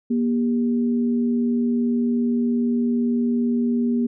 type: tone pair together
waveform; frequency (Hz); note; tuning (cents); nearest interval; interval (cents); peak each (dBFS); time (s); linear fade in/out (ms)
sine; 238.4 / 400.9; A#3 / G4; +39 / +39; major sixth; 900; -18 / -29; 0.1-4.07; 10
effects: none